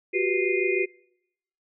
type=tone cluster; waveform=sine; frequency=362.9 / 389.3 / 489.8 / 2097 / 2462 Hz; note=F#4 / G4 / B4 / C7 / D#7; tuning=-34 / -12 / -14 / +3 / -19 cents; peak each=-26 / -26 / -34 / -30 / -28 dBFS; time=0.13-0.86 s; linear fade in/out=20 ms; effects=noise-tail reverb RT60 0.8 s tail -25 dB re dry